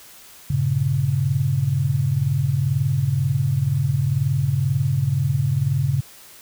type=chord; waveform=sine; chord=G diminished; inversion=none; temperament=equal; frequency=98 / 116.54 / 138.59 Hz; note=G2 / Bb2 / Db3; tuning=0 / 0 / 0 cents; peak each=-25 / -24 / -19 dBFS; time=0.5-6.01 s; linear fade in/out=5 ms; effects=white hiss -45 dBFS RMS until 6.41 s